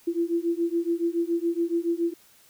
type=beating tone pair; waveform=sine; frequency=335.2 / 342.3 Hz; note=E4 / F4; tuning=+29 / -35 cents; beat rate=7.1 Hz; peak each=-26 dBFS; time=0.07-2.14 s; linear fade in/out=10 ms; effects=white hiss -57 dBFS RMS until 2.49 s